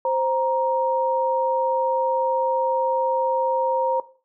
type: tone pair together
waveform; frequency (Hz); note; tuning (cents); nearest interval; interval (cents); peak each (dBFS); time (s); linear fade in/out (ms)
sine; 523.7 / 938; C5 / A#5; +1 / +11; minor seventh; 1010; -22; 0.05-4; 2
effects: noise-tail reverb RT60 0.4 s tail -17 dB re dry